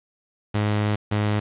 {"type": "tone pair in turn", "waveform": "sawtooth", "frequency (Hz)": [104.9, 104.9], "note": ["G#2", "G#2"], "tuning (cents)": [18, 18], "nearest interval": "unison", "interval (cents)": 0, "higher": "neither", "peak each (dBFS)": -16, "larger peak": "neither", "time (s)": [[0.54, 0.96], [1.11, 1.4]], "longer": "first", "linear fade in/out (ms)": 10, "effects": ["resampled to 8000 Hz", "7-bit"]}